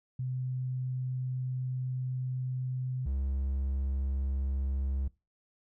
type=tone pair in turn; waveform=sine / triangle; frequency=128 / 67.42 Hz; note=C3 / C#2; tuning=-38 / -48 cents; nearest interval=major seventh; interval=1110 cents; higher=first; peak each=-31 / -27 dBFS; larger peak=second; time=0.19-3.06 / 3.06-5.08 s; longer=first; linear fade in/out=5 ms; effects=noise-tail reverb RT60 0.3 s tail -23 dB re dry